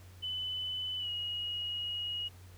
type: tone with pitch glide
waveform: sine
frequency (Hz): 3007 to 2891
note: F#7 to F#7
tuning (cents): +27 to -41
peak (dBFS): -34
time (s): 0.22-2.29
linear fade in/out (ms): 20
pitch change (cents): -68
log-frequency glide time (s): 0.98-1.09
effects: added 91 Hz sine -51 dBFS peak until 2.57 s + pink hiss -60 dBFS RMS until 2.57 s